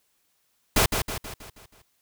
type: noise with echo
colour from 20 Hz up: pink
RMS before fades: -19 dBFS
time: 0.76-0.86 s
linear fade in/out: 5 ms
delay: 160 ms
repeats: 6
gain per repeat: -6 dB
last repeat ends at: 1.82 s
effects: white hiss -70 dBFS RMS until 2.01 s